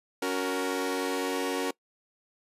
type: chord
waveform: sawtooth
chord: F# major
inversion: second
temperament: equal with one note detuned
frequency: 279.8 / 370 / 466.2 Hz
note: C#4 / F#4 / A#4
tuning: +16 / 0 / 0 cents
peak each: -28 / -29 / -28 dBFS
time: 0.22-1.71 s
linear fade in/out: 5 ms
effects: noise-tail reverb RT60 0.1 s tail -23 dB re dry + resampled to 32000 Hz